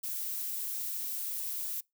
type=noise; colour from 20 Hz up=violet; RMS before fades=-36 dBFS; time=0.03-1.81 s; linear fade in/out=10 ms; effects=noise-tail reverb RT60 0.2 s tail -25 dB re dry